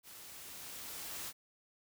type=noise with level ramp; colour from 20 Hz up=white; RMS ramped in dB=-53 to -42 dBFS; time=0.03-1.33 s; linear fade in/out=50 ms; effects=none